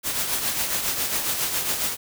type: noise with tremolo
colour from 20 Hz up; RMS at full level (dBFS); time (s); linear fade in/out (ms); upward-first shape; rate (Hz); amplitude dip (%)
white; -23; 0.03-1.97; 50; triangle; 7.3; 55
effects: none